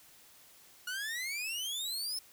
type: exponential sweep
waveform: sawtooth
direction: up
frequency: 1433 to 5340 Hz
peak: -32 dBFS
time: 0.87-2.19 s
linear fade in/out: 5 ms
effects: white hiss -59 dBFS RMS until 2.32 s